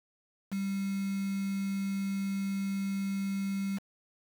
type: tone with quantisation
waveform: sine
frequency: 196 Hz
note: G3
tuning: in tune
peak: -30 dBFS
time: 0.51-3.79 s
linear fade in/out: 20 ms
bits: 7
effects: none